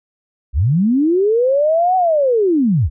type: linear two-way sweep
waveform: sine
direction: up then down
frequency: 53 to 756 to 53 Hz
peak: -11 dBFS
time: 0.53-2.9 s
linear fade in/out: 50 ms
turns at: 1.96 s
effects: none